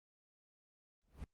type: noise with exponential growth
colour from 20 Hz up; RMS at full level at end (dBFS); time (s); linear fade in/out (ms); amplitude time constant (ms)
brown; -43; 1.03-1.24; 2; 44
effects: noise-tail reverb RT60 0.1 s tail -22 dB re dry + Opus 32 kbps